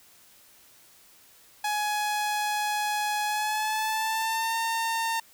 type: tone with pitch glide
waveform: sawtooth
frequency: 839 to 909.7 Hz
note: G#5 to A#5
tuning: +17 to -43 cents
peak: -22 dBFS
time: 1.64-5.2 s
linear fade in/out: 5 ms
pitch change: +140 cents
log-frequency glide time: 3.25-4.56 s
effects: white hiss -56 dBFS RMS until 5.33 s